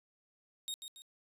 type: tone with echo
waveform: sawtooth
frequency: 3729 Hz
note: A#7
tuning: in tune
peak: -34 dBFS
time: 0.68-0.74 s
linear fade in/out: 0 ms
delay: 140 ms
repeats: 2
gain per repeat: -7 dB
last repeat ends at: 1.02 s
effects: resampled to 32000 Hz + 12-bit